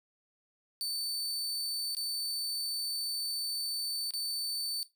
sawtooth tone with dropouts, 4537 Hz, C#8, 39 cents sharp, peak -30 dBFS, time 0.81-4.83 s, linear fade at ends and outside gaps 0 ms, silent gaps 1.949-1.968 / 4.107-4.137 s, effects noise-tail reverb RT60 0.2 s tail -17 dB re dry

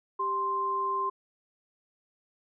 sine tone pair together, 392 / 1046.5 Hz, G4 / C6, 0 / 0 cents, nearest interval octave + perfect fourth, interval 1700 cents, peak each -36 / -27 dBFS, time 0.19-1.1 s, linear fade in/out 10 ms, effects none

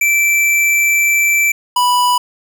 square tone pair in turn, 2333 / 985.4 Hz, D7 / B5, -12 / -4 cents, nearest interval octave + minor third, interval 1492 cents, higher first, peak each -11 dBFS, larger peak neither, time 0.01-1.52 / 1.76-2.18 s, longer first, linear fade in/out 5 ms, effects 8-bit

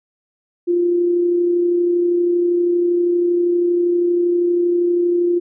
sine tone with amplitude modulation, 349.2 Hz, F4, in tune, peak -12 dBFS, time 0.67-5.4 s, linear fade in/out 20 ms, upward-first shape sine, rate 32.6 Hz, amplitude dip 30%, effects none

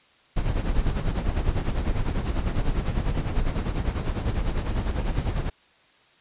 brown noise with tremolo, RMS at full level -22 dBFS, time 0.36-5.5 s, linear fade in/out 10 ms, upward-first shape sine, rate 10 Hz, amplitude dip 65%, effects white hiss -58 dBFS RMS until 6.2 s + resampled to 8000 Hz

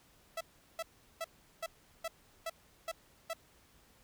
sawtooth tone bursts, 659.3 Hz, E5, in tune, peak -32 dBFS, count 8, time 0.37-3.334 s, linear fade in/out 5 ms, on 38 ms, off 380 ms, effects pink hiss -65 dBFS RMS until 4.03 s

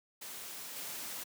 white noise with level steps, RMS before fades -45 / -42 dBFS, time 0.21-1.24 s, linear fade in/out 10 ms, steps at 0.76 s, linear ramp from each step 2 ms, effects high-pass 150 Hz 12 dB/octave

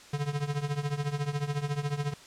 square tone with tremolo, 144.8 Hz, D3, 24 cents flat, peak -26 dBFS, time 0.13-2.14 s, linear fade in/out 5 ms, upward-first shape triangle, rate 14 Hz, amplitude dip 90%, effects white hiss -51 dBFS RMS until 2.26 s + low-pass 7000 Hz 12 dB/octave

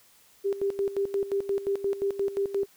sine tone with tremolo, 396.5 Hz, G4, 20 cents sharp, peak -23 dBFS, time 0.44-2.66 s, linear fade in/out 20 ms, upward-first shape square, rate 5.7 Hz, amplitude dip 75%, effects white hiss -59 dBFS RMS until 2.76 s

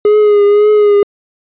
triangle tone with vibrato, 415.3 Hz, G#4, in tune, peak -3 dBFS, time 0.05-1.03 s, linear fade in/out 2 ms, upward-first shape triangle, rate 1.9 Hz, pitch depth 41 cents each way, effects resampled to 8000 Hz

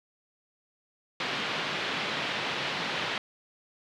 white band-pass noise, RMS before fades -32 dBFS, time 1.2-3.18 s, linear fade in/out 2 ms, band 120 to 3600 Hz, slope 24 dB/octave, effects none

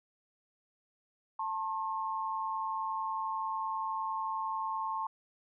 sine tone pair together, 885.9 / 1075 Hz, A5 / C6, +12 / +47 cents, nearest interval minor third, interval 335 cents, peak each -35 / -35 dBFS, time 1.39-5.07 s, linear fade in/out 5 ms, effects none

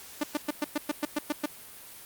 sawtooth tone bursts, 296.4 Hz, D4, 16 cents sharp, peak -22 dBFS, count 10, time 0.21-1.46 s, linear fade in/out 5 ms, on 26 ms, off 110 ms, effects white hiss -47 dBFS RMS until 2.05 s + Opus 48 kbps

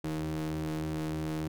40% pulse ring-modulated tone, 77.78 Hz, D#2, in tune, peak -28 dBFS, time 0.04-1.48 s, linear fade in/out 5 ms, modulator 235 Hz, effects none

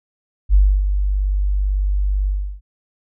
sine tone with ADSR envelope, 49 Hz, G1, in tune, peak -7 dBFS, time 0.49-2.61 s, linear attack 53 ms, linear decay 280 ms, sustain -8 dB, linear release 340 ms, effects none

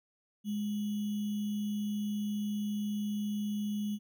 sine tone with sample-and-hold, 207.7 Hz, G#3, in tune, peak -31 dBFS, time 0.44-3.99 s, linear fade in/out 50 ms, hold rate 3150 Hz, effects none

